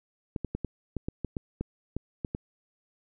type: clicks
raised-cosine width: 3 ms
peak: -18 dBFS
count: 12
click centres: 0.362 / 0.447 / 0.55 / 0.647 / 0.967 / 1.085 / 1.247 / 1.368 / 1.61 / 1.966 / 2.248 / 2.349 s
effects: none